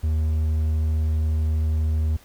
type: tone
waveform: triangle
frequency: 78.1 Hz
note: D#2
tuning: 7 cents sharp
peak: -17 dBFS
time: 0.03-2.17 s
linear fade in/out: 10 ms
effects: pink hiss -52 dBFS RMS until 2.24 s